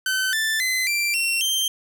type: tone with pitch steps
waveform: sawtooth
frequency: 1528 / 1765.4 / 2040 / 2356 / 2723 / 3146 Hz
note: G6 / A6 / C7 / D7 / F7 / G7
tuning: -45 / +5 / -44 / +5 / -44 / +6 cents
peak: -17 dBFS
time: 0.06-1.68 s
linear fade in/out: 2 ms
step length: 270 ms
effects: none